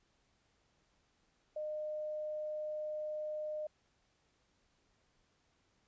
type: tone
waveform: sine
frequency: 610 Hz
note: D#5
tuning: 34 cents flat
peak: -37 dBFS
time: 1.56-3.67 s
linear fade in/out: 5 ms
effects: pink hiss -75 dBFS RMS until 5.87 s + resampled to 16000 Hz